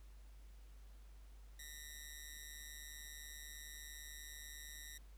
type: ring-modulated tone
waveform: 10% pulse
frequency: 1901 Hz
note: A#6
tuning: 33 cents sharp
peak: -39 dBFS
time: 1.59-4.98 s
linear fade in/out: 5 ms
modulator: 74.6 Hz
effects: added 50 Hz sine -55 dBFS peak until 5.17 s + pink hiss -71 dBFS RMS until 5.17 s